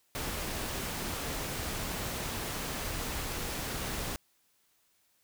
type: noise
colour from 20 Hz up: pink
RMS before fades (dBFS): -36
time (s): 0.15-4.16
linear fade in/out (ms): 0
effects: white hiss -71 dBFS RMS until 5.23 s